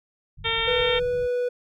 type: low-pass noise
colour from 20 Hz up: pink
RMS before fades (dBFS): -39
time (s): 0.37-1.28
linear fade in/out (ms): 20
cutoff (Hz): 180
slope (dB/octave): 96
type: harmonic tone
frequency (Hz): 455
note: A#4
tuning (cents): -42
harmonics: 1 / 2 / 3 / 4 / 5 / 6 / 7 / 8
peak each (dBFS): -31 / -33 / -32 / -32 / -29 / -34 / -28 / -29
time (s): 0.44-1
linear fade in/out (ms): 20
type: tone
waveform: triangle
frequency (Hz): 491.5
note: B4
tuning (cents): -8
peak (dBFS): -20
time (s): 0.67-1.49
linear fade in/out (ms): 10
effects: none